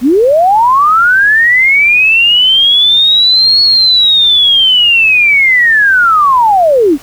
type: linear two-way sweep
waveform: sine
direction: up then down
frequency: 221.6 to 4372 to 255 Hz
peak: -4 dBFS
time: 0.01-6.98 s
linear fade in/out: 50 ms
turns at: 3.62 s
effects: pink hiss -35 dBFS RMS until 7.02 s